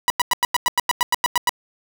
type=tone bursts; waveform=sawtooth; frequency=978 Hz; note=B5; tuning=17 cents flat; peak=-11 dBFS; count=13; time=0.08-1.493 s; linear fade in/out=0 ms; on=21 ms; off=95 ms; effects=none